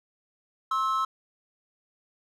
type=tone pair together; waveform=triangle; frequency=1064 / 1303.8 Hz; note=C6 / E6; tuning=+29 / -19 cents; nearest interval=major third; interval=352 cents; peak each=-26 / -24 dBFS; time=0.71-1.05 s; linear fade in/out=5 ms; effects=none